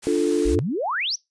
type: noise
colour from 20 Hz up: white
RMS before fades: -36 dBFS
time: 0.02-0.56 s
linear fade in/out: 20 ms
type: chord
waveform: sine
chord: D minor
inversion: none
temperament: equal with one note detuned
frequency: 295.2 / 349.2 / 440 Hz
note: D4 / F4 / A4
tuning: +9 / 0 / 0 cents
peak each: -22 dBFS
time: 0.07-0.59 s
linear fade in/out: 0 ms
type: exponential sweep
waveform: sine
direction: up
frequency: 41.2 to 6272 Hz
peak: -22 dBFS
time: 0.45-1.16 s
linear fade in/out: 10 ms
effects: noise-tail reverb RT60 0.2 s tail -24 dB re dry + resampled to 22050 Hz